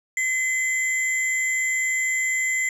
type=tone pair together; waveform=sine; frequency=2039 / 7266 Hz; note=C7 / A#8; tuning=-45 / -45 cents; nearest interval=octave + minor seventh; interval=2200 cents; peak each=-20 / -26 dBFS; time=0.17-2.69 s; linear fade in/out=2 ms; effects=tanh soft clip ceiling -17 dBFS